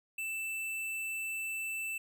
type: tone with tanh clipping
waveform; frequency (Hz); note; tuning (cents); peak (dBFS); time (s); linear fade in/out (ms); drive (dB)
sine; 2653; E7; +10; -36; 0.18-1.98; 5; 18
effects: none